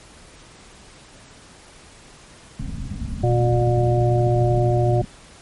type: low-pass noise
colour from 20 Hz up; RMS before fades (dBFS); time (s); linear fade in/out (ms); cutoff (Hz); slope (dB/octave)
pink; -29; 2.59-5.05; 0; 270; 96
type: harmonic tone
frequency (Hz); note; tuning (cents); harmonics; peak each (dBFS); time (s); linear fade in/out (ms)
120; B2; -49; 1 / 3 / 5 / 6; -17 / -22 / -24 / -25; 3.23-5.02; 10
effects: pink hiss -46 dBFS RMS until 5.41 s + MP3 48 kbps